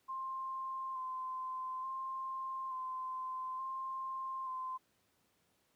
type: tone with vibrato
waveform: sine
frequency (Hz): 1045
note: C6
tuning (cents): -2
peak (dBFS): -38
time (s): 0.08-4.78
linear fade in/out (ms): 20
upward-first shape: square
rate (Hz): 0.57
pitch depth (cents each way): 17
effects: pink hiss -75 dBFS RMS until 5.75 s + high-pass 100 Hz 12 dB/octave